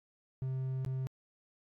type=tone with dropouts; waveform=triangle; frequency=131.1 Hz; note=C3; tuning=4 cents sharp; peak=-31 dBFS; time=0.42-1.07 s; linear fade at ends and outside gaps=0 ms; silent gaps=0.849-0.862 s; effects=AAC 64 kbps